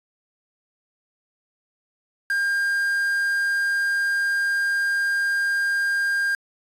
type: tone with quantisation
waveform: triangle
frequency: 1604 Hz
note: G6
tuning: 39 cents sharp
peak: -18 dBFS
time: 2.3-6.35 s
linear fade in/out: 2 ms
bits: 6
effects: resampled to 32000 Hz